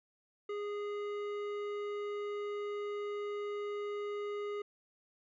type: tone with hard clipping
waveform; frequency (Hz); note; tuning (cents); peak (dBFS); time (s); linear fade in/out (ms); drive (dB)
sine; 412.2; G#4; -13; -38; 0.49-4.62; 5; 12
effects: resampled to 16000 Hz